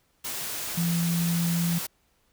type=tone in noise; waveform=sine; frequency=170 Hz; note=F3; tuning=46 cents flat; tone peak=-23 dBFS; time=0.77-1.79 s; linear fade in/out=10 ms; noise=white; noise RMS=-33 dBFS; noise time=0.24-1.87 s; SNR=+7 dB; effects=pink hiss -68 dBFS RMS until 2.32 s